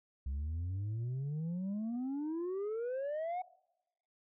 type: exponential sweep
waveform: sine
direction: up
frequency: 65.41 to 746 Hz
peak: -32 dBFS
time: 0.26-3.42 s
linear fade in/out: 5 ms
effects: noise-tail reverb RT60 0.9 s tail -23 dB re dry + tanh soft clip ceiling -34 dBFS